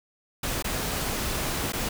pink noise with dropouts, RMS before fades -29 dBFS, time 0.43-1.89 s, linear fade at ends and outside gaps 5 ms, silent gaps 0.625-0.643 / 1.723-1.732 s, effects none

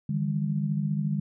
sine tone cluster, 150.2 / 164.6 / 201.1 Hz, D3 / E3 / G3, +39 / -2 / +44 cents, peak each -27 / -34 / -29 dBFS, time 0.09-1.2 s, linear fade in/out 5 ms, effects none

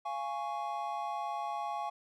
triangle chord, Db major, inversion first, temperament equal with one note detuned, 692.8 / 830.6 / 1108.7 Hz, F5 / Ab5 / Db6, -14 / 0 / 0 cents, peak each -38 / -35 / -38 dBFS, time 0.05-1.9 s, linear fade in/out 10 ms, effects none

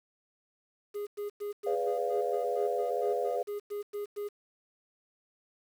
triangle tone bursts, 411.6 Hz, G#4, 16 cents flat, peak -31 dBFS, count 15, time 0.94-4.29 s, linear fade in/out 20 ms, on 130 ms, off 100 ms
sine chord, G# diminished seventh, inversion none, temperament equal with one note detuned, 415.3 / 493.9 / 575.6 / 698.5 Hz, G#4 / B4 / D5 / F5, 0 / 0 / -35 / 0 cents, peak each -34 / -32 / -35 / -34 dBFS, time 1.66-3.43 s, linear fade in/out 10 ms
effects tanh soft clip ceiling -16 dBFS + 9-bit

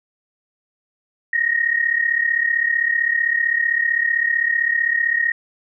sine tone pair together, 1848.4 / 1884 Hz, A#6 / A#6, -15 / +18 cents, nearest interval unison, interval 33 cents, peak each -20 / -18 dBFS, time 1.33-5.32 s, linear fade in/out 5 ms, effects none

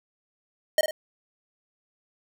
square tone with echo, 621 Hz, D#5, 3 cents flat, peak -17 dBFS, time 0.78-0.81 s, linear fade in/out 2 ms, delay 50 ms, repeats 2, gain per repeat -8 dB, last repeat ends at 0.91 s, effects none

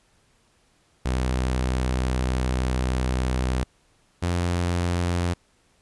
sawtooth tone pair in turn, 63.4 / 87.52 Hz, B1 / F2, +46 / +4 cents, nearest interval tritone, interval 558 cents, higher second, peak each -18 dBFS, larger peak neither, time 1.05-3.64 / 4.22-5.34 s, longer first, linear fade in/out 10 ms, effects pink hiss -63 dBFS RMS until 5.81 s + resampled to 24000 Hz

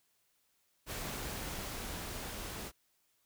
pink noise with level ramp, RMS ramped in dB -40 to -43 dBFS, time 0.86-2.72 s, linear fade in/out 50 ms, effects white hiss -75 dBFS RMS until 3.25 s

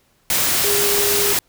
sine tone in noise, 407.6 Hz, G#4, 32 cents flat, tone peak -21 dBFS, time 0.64-1.33 s, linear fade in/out 2 ms, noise white, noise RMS -18 dBFS, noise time 0.3-1.39 s, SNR -6 dB, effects pink hiss -60 dBFS RMS until 1.48 s

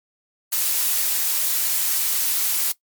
blue noise, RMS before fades -21 dBFS, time 0.52-2.72 s, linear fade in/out 5 ms, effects noise-tail reverb RT60 0.1 s tail -18 dB re dry + MP3 96 kbps

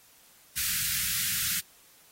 white band-stop noise, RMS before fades -29 dBFS, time 0.56-1.61 s, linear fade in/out 20 ms, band 200 to 1400 Hz, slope 48 dB/octave, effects white hiss -58 dBFS RMS until 2.11 s + AAC 48 kbps

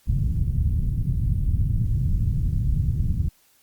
white low-pass noise, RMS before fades -22 dBFS, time 0.07-3.29 s, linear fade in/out 10 ms, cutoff 130 Hz, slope 24 dB/octave, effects white hiss -60 dBFS RMS until 3.62 s + Opus 48 kbps

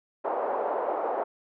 white band-pass noise, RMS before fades -29 dBFS, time 0.24-1.24 s, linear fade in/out 10 ms, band 430 to 850 Hz, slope 24 dB/octave, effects none

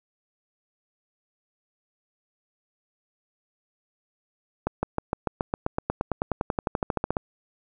accelerating click train, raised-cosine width 1 ms, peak -10 dBFS, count 25, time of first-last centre 4.67-7.168 s, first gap 160 ms, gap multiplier 0.96, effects none

